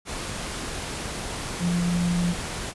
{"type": "tone in noise", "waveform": "sine", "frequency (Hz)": 174.61, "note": "F3", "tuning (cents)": 0, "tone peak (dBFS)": -21, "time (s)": [1.59, 2.35], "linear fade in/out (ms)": 50, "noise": "pink", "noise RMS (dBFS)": -32, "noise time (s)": [0.05, 2.74], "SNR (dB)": 8, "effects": ["resampled to 24000 Hz"]}